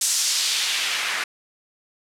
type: noise with band-pass filter sweep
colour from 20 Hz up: white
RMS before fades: -23 dBFS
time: 0.01-1.24 s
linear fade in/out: 5 ms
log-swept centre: 7400 to 1600 Hz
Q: 1.3
effects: low-pass 12000 Hz 12 dB/octave